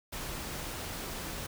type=noise; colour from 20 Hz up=pink; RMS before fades=-39 dBFS; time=0.12-1.47 s; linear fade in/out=10 ms; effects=none